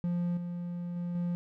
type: tone with level steps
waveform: triangle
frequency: 174.61 Hz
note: F3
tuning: in tune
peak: -26 / -32 / -30 / -27 dBFS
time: 0.04-1.35 s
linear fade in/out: 0 ms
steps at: 0.37 / 0.96 / 1.15 s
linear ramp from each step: 2 ms
effects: none